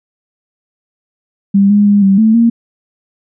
sine tone with pitch steps, 198.3 / 205.6 / 203.7 / 194.6 / 220.2 / 232.1 Hz, G3 / G#3 / G#3 / G3 / A3 / A#3, +20 / -17 / -33 / -12 / +2 / -7 cents, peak -5 dBFS, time 1.54-2.5 s, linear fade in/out 10 ms, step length 160 ms, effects none

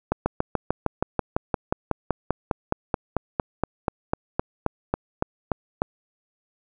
slowing click train, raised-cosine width 1 ms, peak -7 dBFS, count 28, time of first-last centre 0.12-5.819 s, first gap 140 ms, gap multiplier 1.03, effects none

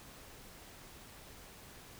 silence, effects pink hiss -54 dBFS RMS until 1.99 s

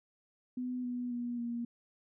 sine tone with pitch steps, 250.4 / 245.7 / 241 / 236.5 Hz, B3 / B3 / B3 / A#3, +24 / -9 / -42 / +25 cents, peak -34 dBFS, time 0.57-1.65 s, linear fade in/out 5 ms, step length 270 ms, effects none

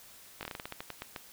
slowing click train, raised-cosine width 0.3 ms, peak -22 dBFS, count 13, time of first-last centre 0.41-1.162 s, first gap 19 ms, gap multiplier 1.2, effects white hiss -54 dBFS RMS until 1.32 s

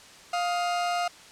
40% pulse tone pair together, 703.2 / 1253 Hz, F5 / D#6, +12 / +12 cents, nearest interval minor seventh, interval 1000 cents, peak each -25 / -33 dBFS, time 0.33-1.08 s, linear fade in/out 5 ms, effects white hiss -49 dBFS RMS until 1.31 s + low-pass 7000 Hz 12 dB/octave

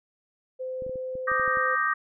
sine tone, 515 Hz, C5, 28 cents flat, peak -30 dBFS, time 0.59-1.76 s, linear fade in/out 20 ms
clicks, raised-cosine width 3 ms, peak -30 dBFS, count 9, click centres 0.822 / 0.865 / 0.895 / 0.957 / 1.154 / 1.317 / 1.397 / 1.478 / 1.572 s
sine chord, Eb major seventh, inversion third, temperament equal, 1174.7 / 1244.5 / 1568 / 1864.7 Hz, D6 / Eb6 / G6 / Bb6, 0 / 0 / 0 / 0 cents, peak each -28 dBFS, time 1.27-1.94 s, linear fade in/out 10 ms
effects none

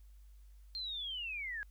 sine linear sweep, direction down, 4224 to 1616 Hz, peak -38 dBFS, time 0.75-1.63 s, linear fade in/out 0 ms, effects added 50 Hz sine -54 dBFS peak until 1.7 s + white hiss -75 dBFS RMS until 1.7 s

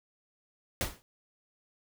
pink noise with exponential decay, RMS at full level -27 dBFS, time 0.81-1.02 s, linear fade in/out 0 ms, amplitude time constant 44 ms, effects none

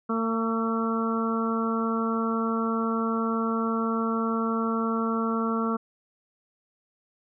harmonic tone with a mistuned harmonic, 226.5 Hz, A#3, 50 cents flat, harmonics 1 / 2 / 3 / 4 / 5 / 6, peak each -26 / -31 / -38 / -39 / -32 / -32 dBFS, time 0.09-5.77 s, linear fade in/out 10 ms, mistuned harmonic 6, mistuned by -19 cents, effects none

